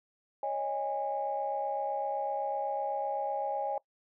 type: chord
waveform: sine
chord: C# suspended second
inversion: none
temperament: equal with one note detuned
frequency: 554.4 / 622.3 / 819.2 Hz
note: C#5 / D#5 / G#5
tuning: 0 / 0 / -24 cents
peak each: -35 / -37 / -32 dBFS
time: 0.43-3.78 s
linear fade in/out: 2 ms
effects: noise-tail reverb RT60 0.1 s tail -21 dB re dry + tanh soft clip ceiling -21 dBFS